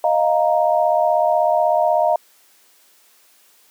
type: chord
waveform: sine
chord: Eb suspended second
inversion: none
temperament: equal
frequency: 622.3 / 698.5 / 932.3 Hz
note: Eb5 / F5 / Bb5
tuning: 0 / 0 / 0 cents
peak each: -17 / -17 / -21 dBFS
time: 0.04-2.16 s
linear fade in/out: 2 ms
effects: white hiss -54 dBFS RMS until 3.7 s + high-pass 300 Hz 12 dB/octave